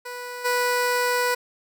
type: tone with level steps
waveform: 15% pulse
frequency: 491.7 Hz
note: B4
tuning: 8 cents flat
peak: -26 / -14 dBFS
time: 0.05-1.35 s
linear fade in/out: 10 ms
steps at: 0.44 s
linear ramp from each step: 20 ms
effects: none